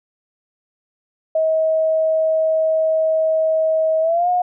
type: tone with pitch glide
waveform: sine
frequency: 637 to 719.2 Hz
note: D#5 to F#5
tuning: +41 to -49 cents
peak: -14 dBFS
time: 1.35-4.42 s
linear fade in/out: 5 ms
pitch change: +210 cents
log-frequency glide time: 4.01-4.29 s
effects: none